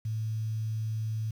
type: tone with quantisation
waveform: sine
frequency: 110 Hz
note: A2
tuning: in tune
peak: -29 dBFS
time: 0.05-1.31 s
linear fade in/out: 5 ms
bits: 9
effects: none